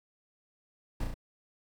brown noise with echo, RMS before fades -31 dBFS, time 1-1.04 s, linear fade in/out 5 ms, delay 34 ms, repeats 3, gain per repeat -3 dB, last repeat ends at 1.142 s, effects none

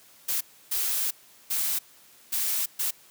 blue noise bursts at uneven times, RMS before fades -27 dBFS, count 5, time 0.28-0.41 / 0.71-1.11 / 1.5-1.79 / 2.32-2.66 / 2.79-2.91 s, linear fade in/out 10 ms, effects white hiss -55 dBFS RMS until 3.1 s + high-pass 100 Hz 12 dB/octave

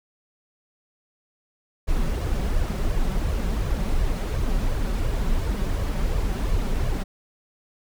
brown noise with flanger, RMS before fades -23 dBFS, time 1.87-7.04 s, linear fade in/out 20 ms, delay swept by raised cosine 1.7 to 5.4 ms, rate 2.8 Hz, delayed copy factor +0.55, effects none

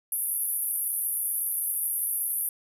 white band-pass noise, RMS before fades -29 dBFS, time 0.12-2.49 s, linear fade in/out 2 ms, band 9900 to 13000 Hz, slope 96 dB/octave, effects none

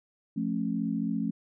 sine chord, F augmented, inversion none, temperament just, 174.61 / 218.3 / 272.8 Hz, F3 / A3 / C#4, 0 / -13 / -28 cents, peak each -33 / -30 / -32 dBFS, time 0.36-1.31 s, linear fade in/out 10 ms, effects none

